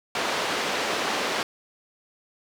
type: band-pass noise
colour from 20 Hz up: pink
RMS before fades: -27 dBFS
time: 0.15-1.43 s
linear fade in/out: 2 ms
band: 390 to 4700 Hz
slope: 12 dB/octave
effects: none